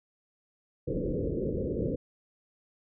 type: low-pass noise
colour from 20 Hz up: white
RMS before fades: -31 dBFS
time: 0.87-1.96 s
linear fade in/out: 10 ms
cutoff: 540 Hz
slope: 96 dB/octave
effects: none